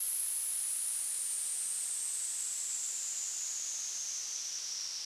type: noise with low-pass filter sweep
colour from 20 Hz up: blue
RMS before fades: -37 dBFS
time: 0-5.05 s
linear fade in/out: 5 ms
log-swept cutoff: 11000 to 5500 Hz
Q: 9
effects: resampled to 32000 Hz